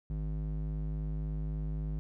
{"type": "tone with band-pass filter", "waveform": "square", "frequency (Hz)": 51.8, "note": "G#1", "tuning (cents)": -4, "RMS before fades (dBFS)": -35, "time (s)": [0.1, 1.99], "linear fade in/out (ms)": 0, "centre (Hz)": 110, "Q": 2.5, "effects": []}